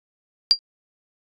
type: tone with exponential decay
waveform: sine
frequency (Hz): 4761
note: D8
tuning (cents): +23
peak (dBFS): -6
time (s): 0.51-0.59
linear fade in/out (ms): 0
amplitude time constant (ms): 16
effects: resampled to 22050 Hz